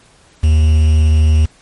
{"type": "tone with quantisation", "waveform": "triangle", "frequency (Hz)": 77.78, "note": "D#2", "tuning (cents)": 0, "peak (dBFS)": -5, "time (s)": [0.43, 1.46], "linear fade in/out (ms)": 10, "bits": 5, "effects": ["pink hiss -48 dBFS RMS until 1.61 s", "MP3 48 kbps"]}